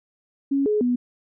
sine tone with pitch steps, 276.6 / 422 / 245.6 Hz, C#4 / G#4 / B3, -4 / +28 / -9 cents, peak -18 dBFS, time 0.51-0.96 s, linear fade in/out 10 ms, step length 150 ms, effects none

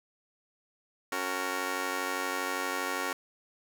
10% pulse chord, F# major, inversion second, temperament just, 277.5 / 370 / 462.5 Hz, C#4 / F#4 / A#4, +2 / 0 / -14 cents, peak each -28 dBFS, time 1.12-3.13 s, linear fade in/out 2 ms, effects none

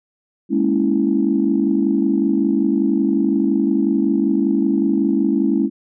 sine chord, A# half-diminished seventh, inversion third, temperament equal with one note detuned, 207.7 / 233.1 / 278.1 / 329.6 Hz, G#3 / A#3 / C#4 / E4, 0 / 0 / +6 / 0 cents, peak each -19 / -23 / -18 / -19 dBFS, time 0.49-5.7 s, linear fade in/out 50 ms, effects tanh soft clip ceiling -4 dBFS

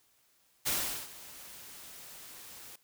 white noise with ADSR envelope, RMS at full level -30 dBFS, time 0.65-2.76 s, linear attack 23 ms, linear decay 400 ms, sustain -19 dB, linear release 6 ms, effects white hiss -69 dBFS RMS until 2.83 s

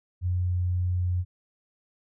sine tone, 89.8 Hz, F2, 49 cents sharp, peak -23 dBFS, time 0.21-1.25 s, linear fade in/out 50 ms, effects none

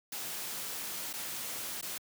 white noise with dropouts, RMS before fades -39 dBFS, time 0.12-1.98 s, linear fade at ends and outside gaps 5 ms, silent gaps 1.13-1.136 / 1.813-1.825 s, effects high-pass 100 Hz 12 dB/octave

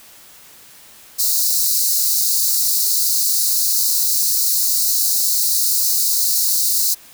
white high-pass noise, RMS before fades -17 dBFS, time 1.18-6.95 s, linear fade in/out 20 ms, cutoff 4000 Hz, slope 96 dB/octave, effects white hiss -44 dBFS RMS until 7.13 s

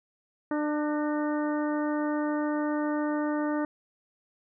harmonic tone with a mistuned harmonic, 298.8 Hz, D4, 30 cents sharp, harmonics 1 / 2 / 3 / 4 / 5 / 6, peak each -27 / -33 / -37 / -39 / -41 / -43 dBFS, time 0.51-3.65 s, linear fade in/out 2 ms, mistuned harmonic 6, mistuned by +39 cents, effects none

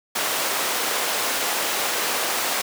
pink high-pass noise, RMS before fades -24 dBFS, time 0.15-2.62 s, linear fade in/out 10 ms, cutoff 520 Hz, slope 12 dB/octave, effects none

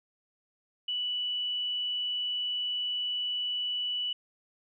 sine tone, 2960 Hz, F#7, in tune, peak -29 dBFS, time 0.88-4.13 s, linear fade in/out 5 ms, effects none

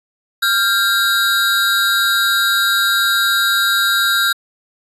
square tone cluster, 1391 / 1590 / 3814 Hz, F6 / G6 / A#7, -7 / +24 / +39 cents, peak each -18 dBFS, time 0.42-4.33 s, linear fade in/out 10 ms, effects resampled to 32000 Hz

